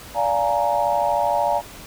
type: chord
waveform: sine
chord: Bb dominant seventh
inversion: first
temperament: just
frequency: 582.7 / 699.2 / 839.1 / 932.3 Hz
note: D5 / F5 / Ab5 / Bb5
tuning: -14 / +2 / +18 / 0 cents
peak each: -23 dBFS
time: 0.14-1.62 s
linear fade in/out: 50 ms
effects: pink hiss -40 dBFS RMS until 1.86 s